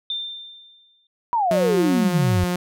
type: tone with exponential decay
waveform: sine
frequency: 3588 Hz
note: A7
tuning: 33 cents sharp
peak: -22 dBFS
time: 0.1-1.07 s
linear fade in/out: 2 ms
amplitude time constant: 210 ms
type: exponential sweep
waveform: sine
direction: down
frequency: 987.8 to 87.31 Hz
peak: -17 dBFS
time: 1.33-2.44 s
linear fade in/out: 0 ms
type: tone with vibrato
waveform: sawtooth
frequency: 180.2 Hz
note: F#3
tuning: 45 cents flat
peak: -17 dBFS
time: 1.51-2.56 s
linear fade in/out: 2 ms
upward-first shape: sine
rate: 2.8 Hz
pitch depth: 21 cents each way
effects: none